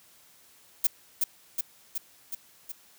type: noise with echo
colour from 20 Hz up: violet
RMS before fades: -22 dBFS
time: 0.84-0.87 s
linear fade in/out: 5 ms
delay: 370 ms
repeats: 5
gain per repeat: -3 dB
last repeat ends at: 2.72 s
effects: white hiss -58 dBFS RMS until 2.98 s + high-pass 60 Hz 12 dB/octave